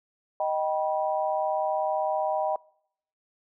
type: chord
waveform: sine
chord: Eb augmented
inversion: none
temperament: just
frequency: 622.3 / 777.8 / 972.3 Hz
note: Eb5 / G5 / B5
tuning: 0 / -14 / -27 cents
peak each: -27 / -28 / -32 dBFS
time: 0.4-2.56 s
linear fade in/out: 2 ms
effects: noise-tail reverb RT60 0.7 s tail -25 dB re dry